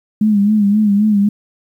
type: tone with vibrato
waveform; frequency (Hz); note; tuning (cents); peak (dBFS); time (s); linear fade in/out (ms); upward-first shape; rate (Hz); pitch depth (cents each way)
sine; 207.7; G#3; 0; -9; 0.21-1.29; 5; sine; 3.8; 70
effects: 8-bit